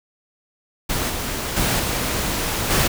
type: noise with level steps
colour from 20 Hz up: pink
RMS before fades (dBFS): -23 / -26 / -20 / -23 / -18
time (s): 0.89-2.88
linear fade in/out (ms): 10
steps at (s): 1.09 / 1.56 / 1.79 / 2.7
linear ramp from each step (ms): 10
effects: none